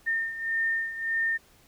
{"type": "beating tone pair", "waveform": "sine", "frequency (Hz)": [1816, 1817.7], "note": ["A#6", "A#6"], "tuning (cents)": [-46, -44], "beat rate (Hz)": 1.7, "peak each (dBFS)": [-27, -32], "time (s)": [0.06, 1.38], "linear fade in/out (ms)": 20, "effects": ["pink hiss -59 dBFS RMS until 1.67 s"]}